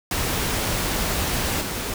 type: noise with level steps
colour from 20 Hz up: pink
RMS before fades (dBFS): -24 / -28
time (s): 0.11-1.94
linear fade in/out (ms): 2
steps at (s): 1.61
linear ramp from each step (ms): 5
effects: none